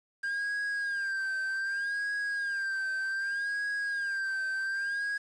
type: tone with vibrato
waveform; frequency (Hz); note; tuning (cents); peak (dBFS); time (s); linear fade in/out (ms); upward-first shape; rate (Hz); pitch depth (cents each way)
triangle; 1602; G6; +37; -28; 0.23-5.18; 10; sine; 0.65; 54
effects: resampled to 22050 Hz + 9-bit